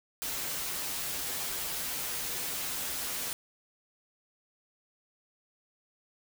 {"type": "noise with comb filter", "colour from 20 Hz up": "white", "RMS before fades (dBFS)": -35, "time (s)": [0.22, 3.33], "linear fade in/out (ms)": 0, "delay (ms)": 9.3, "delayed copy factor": -0.65, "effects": []}